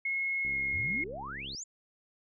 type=tone with pitch glide; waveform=sine; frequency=2169 to 2154 Hz; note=C#7 to C7; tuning=-38 to +50 cents; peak=-29 dBFS; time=0.05-1.04 s; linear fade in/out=5 ms; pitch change=-12 cents; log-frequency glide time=0.46-0.57 s
type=click train; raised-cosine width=3 ms; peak=-36 dBFS; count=76; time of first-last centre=0.45-1.548 s; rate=68.3 Hz
type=exponential sweep; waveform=sine; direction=up; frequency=73 to 7470 Hz; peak=-38 dBFS; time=0.73-1.64 s; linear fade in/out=10 ms
effects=none